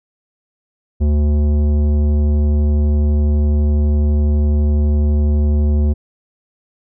sine tone with tanh clipping, 74 Hz, D2, 14 cents sharp, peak -13 dBFS, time 1-5.94 s, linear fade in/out 20 ms, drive 13 dB, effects none

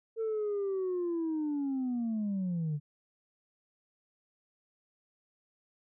sine linear sweep, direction down, 453.2 to 142.9 Hz, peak -28 dBFS, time 0.16-2.8 s, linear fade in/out 50 ms, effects tanh soft clip ceiling -28 dBFS

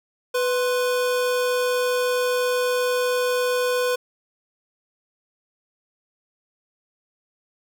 square tone pair together, 496.2 / 1051.4 Hz, B4 / C6, +8 / +8 cents, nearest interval octave + minor second, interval 1300 cents, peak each -21 / -30 dBFS, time 0.34-3.96 s, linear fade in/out 10 ms, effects none

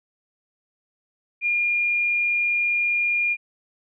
sine tone, 2415 Hz, D7, 48 cents sharp, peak -19 dBFS, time 1.41-3.37 s, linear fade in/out 50 ms, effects none

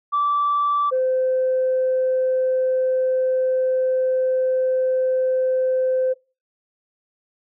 sine tone pair in turn, 1162 / 516.2 Hz, D6 / C5, -19 / -23 cents, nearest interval octave + major second, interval 1404 cents, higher first, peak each -16 dBFS, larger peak neither, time 0.12-0.91 / 0.91-6.14 s, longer second, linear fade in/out 20 ms, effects noise-tail reverb RT60 0.3 s tail -23 dB re dry + tanh soft clip ceiling -13 dBFS

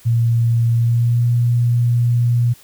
sine tone with pitch glide, 116.54 to 119.75 Hz, A#2 to A#2, 0 to +47 cents, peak -12 dBFS, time 0.05-2.54 s, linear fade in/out 20 ms, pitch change +47 cents, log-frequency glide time 0.74-1.26 s, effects white hiss -47 dBFS RMS until 2.63 s

